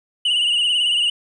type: tone with vibrato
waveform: triangle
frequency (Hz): 2904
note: F#7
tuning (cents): -33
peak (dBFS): -14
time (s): 0.25-1.1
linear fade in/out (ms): 5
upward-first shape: triangle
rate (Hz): 18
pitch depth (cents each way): 80
effects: resampled to 22050 Hz